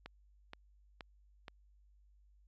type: click train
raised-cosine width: 0.3 ms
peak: -30 dBFS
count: 4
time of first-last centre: 0.06-1.482 s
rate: 2.11 Hz
effects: added 50 Hz sine -63 dBFS peak until 2.47 s